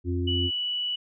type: harmonic tone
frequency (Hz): 88.2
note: F2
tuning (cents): +18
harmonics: 1 / 3 / 4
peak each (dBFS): -26 / -31 / -32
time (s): 0.04-0.51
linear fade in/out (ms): 50
type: tone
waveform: sine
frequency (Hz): 2953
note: F#7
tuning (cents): -4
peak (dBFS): -26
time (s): 0.27-0.96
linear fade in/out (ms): 10
effects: none